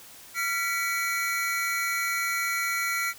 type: tone cluster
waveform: square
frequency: 1380 / 1965 / 2260 Hz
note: F6 / B6 / C#7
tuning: -21 / -9 / +33 cents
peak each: -31 dBFS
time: 0.34-3.14 s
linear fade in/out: 50 ms
effects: white hiss -48 dBFS RMS until 3.18 s